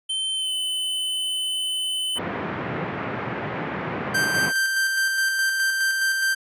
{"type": "tone with pitch glide", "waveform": "square", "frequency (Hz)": [3094, 3029], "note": ["G7", "F#7"], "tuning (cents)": [-23, 40], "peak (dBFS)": -24, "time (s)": [0.09, 2.19], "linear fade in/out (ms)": 10, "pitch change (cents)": -37, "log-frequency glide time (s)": [0.34, 0.53]}
{"type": "band-pass noise", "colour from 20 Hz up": "pink", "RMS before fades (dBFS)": -29, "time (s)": [2.15, 4.53], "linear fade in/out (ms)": 50, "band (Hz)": [120, 2200], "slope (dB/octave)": 24}
{"type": "tone with tremolo", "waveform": "45% pulse", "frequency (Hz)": 1568, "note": "G6", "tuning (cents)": 0, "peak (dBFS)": -19, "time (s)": [4.14, 6.35], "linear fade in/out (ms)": 10, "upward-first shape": "square", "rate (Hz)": 4.8, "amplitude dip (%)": 30}
{"effects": ["resampled to 32000 Hz"]}